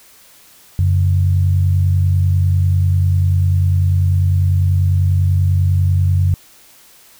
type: tone pair together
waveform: sine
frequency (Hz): 91.7 / 141.83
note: F#2 / C#3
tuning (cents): -15 / +40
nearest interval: minor sixth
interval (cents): 755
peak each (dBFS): -11 / -20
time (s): 0.79-6.34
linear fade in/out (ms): 0
effects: white hiss -46 dBFS RMS until 7.19 s